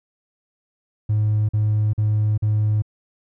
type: tone bursts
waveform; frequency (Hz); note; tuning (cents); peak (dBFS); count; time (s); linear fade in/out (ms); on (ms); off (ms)
triangle; 106.4; G#2; +42; -13; 4; 1.09-2.822; 10; 400; 44
effects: tanh soft clip ceiling -12 dBFS